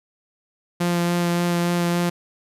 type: tone with vibrato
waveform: sawtooth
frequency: 173.5 Hz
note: F3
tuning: 11 cents flat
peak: -15 dBFS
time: 0.8-2.1 s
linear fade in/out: 10 ms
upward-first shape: sine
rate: 3.5 Hz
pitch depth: 11 cents each way
effects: resampled to 32000 Hz